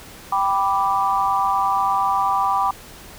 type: chord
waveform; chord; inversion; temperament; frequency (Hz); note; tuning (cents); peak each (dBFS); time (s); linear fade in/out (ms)
sine; G major; none; equal; 784 / 987.8 / 1174.7; G5 / B5 / D6; 0 / 0 / 0; -21; 0.32-2.71; 5
effects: pink hiss -41 dBFS RMS until 3.18 s